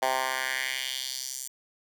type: tone with high-pass filter sweep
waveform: 10% pulse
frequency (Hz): 130.81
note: C3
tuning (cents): 0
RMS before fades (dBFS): -31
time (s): 0.02-1.48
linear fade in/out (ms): 5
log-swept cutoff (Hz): 740 to 7700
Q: 2.1
effects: none